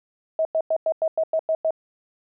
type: tone bursts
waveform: sine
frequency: 640 Hz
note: D#5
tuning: 49 cents sharp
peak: -18 dBFS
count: 9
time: 0.39-1.707 s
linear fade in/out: 2 ms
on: 61 ms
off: 96 ms
effects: none